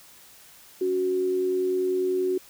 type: tone pair together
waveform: sine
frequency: 279.8 / 370 Hz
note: C#4 / F#4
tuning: +16 / 0 cents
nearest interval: perfect fourth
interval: 484 cents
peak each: -34 / -22 dBFS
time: 0.81-2.38 s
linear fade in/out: 5 ms
effects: white hiss -51 dBFS RMS until 2.49 s